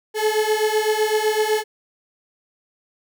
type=beating tone pair; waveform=35% pulse; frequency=426.5 / 434.4 Hz; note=G#4 / A4; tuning=+46 / -22 cents; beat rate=7.9 Hz; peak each=-19 dBFS; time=0.14-1.64 s; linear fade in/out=50 ms; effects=none